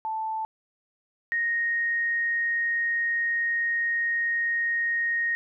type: tone pair in turn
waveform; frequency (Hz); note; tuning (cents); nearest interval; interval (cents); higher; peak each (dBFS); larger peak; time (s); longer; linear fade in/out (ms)
sine; 880 / 1864.7; A5 / A#6; 0 / 0; octave + minor second; 1300; second; -27 / -23; second; 0.05-0.45 / 1.32-5.35; second; 0
effects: none